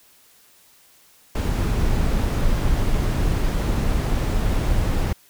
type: noise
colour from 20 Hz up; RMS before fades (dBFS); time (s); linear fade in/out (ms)
brown; -20; 1.35-5.13; 5
effects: white hiss -54 dBFS RMS until 5.29 s